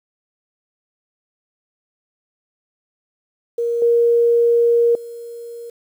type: tone with level steps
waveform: sine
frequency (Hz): 470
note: A#4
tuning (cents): +14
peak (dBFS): -17 / -11 / -30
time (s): 3.58-5.7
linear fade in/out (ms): 5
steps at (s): 3.82 / 4.95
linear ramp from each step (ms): 2
effects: 8-bit